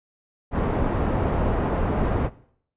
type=low-pass noise; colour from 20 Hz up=pink; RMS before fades=-23 dBFS; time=0.51-2.3 s; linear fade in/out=50 ms; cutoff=910 Hz; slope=12 dB/octave; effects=noise-tail reverb RT60 0.6 s tail -18 dB re dry + resampled to 8000 Hz